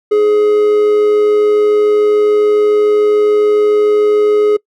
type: tone with amplitude modulation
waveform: triangle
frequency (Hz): 420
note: G#4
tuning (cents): +19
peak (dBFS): -4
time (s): 0.11-4.57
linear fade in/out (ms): 10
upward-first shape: sine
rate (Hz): 107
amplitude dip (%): 30
effects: noise-tail reverb RT60 0.1 s tail -24 dB re dry